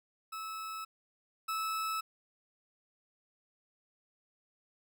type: tone pair in turn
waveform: 40% pulse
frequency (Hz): 1300 / 1304.6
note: E6 / E6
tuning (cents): -24 / -18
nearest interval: unison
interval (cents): 6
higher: second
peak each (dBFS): -38 / -32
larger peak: second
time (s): 0.32-0.85 / 1.48-2.01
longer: neither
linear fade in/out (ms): 10
effects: none